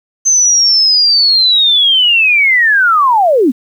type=linear sweep; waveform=sine; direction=down; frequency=6260 to 220 Hz; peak=-6 dBFS; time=0.25-3.52 s; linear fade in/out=20 ms; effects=7-bit